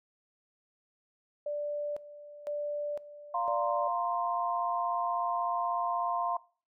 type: tone with tremolo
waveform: sine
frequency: 587.3 Hz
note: D5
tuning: in tune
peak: -31 dBFS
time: 1.46-3.88 s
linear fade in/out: 5 ms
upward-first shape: square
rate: 0.99 Hz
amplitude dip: 80%
type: chord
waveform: sine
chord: F suspended fourth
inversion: none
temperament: just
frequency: 698.5 / 931.3 / 1047.7 Hz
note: F5 / Bb5 / C6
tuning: 0 / -2 / +2 cents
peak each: -32 / -35 / -32 dBFS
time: 3.34-6.37 s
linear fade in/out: 5 ms
effects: noise-tail reverb RT60 0.4 s tail -21 dB re dry